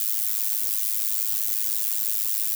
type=noise with amplitude modulation; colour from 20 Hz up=violet; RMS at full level=-21 dBFS; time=0-2.55 s; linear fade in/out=2 ms; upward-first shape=sine; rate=106 Hz; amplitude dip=95%; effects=none